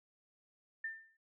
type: tone with exponential decay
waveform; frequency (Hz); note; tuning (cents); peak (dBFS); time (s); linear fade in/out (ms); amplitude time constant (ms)
sine; 1793; A6; +32; -35; 0.84-1.17; 5; 71
effects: none